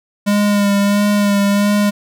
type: tone with vibrato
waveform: square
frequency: 203.4 Hz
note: G#3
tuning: 36 cents flat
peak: -12 dBFS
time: 0.26-1.91 s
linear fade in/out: 20 ms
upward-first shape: sine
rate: 1.5 Hz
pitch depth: 24 cents each way
effects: none